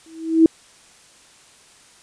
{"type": "tone with exponential growth", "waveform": "sine", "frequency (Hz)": 324.3, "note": "E4", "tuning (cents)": -28, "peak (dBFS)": -5, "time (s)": [0.06, 0.46], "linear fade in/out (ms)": 2, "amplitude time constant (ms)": 85, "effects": ["white hiss -50 dBFS RMS until 2.02 s", "resampled to 22050 Hz"]}